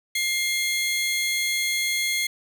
sawtooth tone pair together, 2114 / 3348 Hz, C7 / G#7, +17 / +13 cents, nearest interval minor sixth, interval 796 cents, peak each -20 / -26 dBFS, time 0.15-2.27 s, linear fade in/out 5 ms, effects none

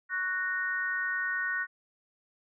harmonic tone, 370.6 Hz, F#4, 3 cents sharp, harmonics 3 / 4 / 5, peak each -40 / -31 / -32 dBFS, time 0.09-1.67 s, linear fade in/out 50 ms, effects none

